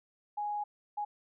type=tone bursts at uneven times; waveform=sine; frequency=830.6 Hz; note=G#5; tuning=in tune; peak=-32 dBFS; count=2; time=0.37-0.64 / 0.97-1.05 s; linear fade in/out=10 ms; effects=none